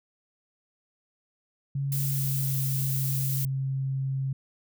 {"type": "tone with pitch glide", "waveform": "sine", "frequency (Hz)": [138.59, 134.41], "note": ["C#3", "C3"], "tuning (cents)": [0, 47], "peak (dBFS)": -26, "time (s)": [1.75, 4.33], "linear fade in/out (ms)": 5, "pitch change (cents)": -53, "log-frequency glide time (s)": [1.9, 2.64]}
{"type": "noise", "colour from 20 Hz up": "violet", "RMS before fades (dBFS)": -32, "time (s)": [1.92, 3.45], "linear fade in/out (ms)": 2}
{"effects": []}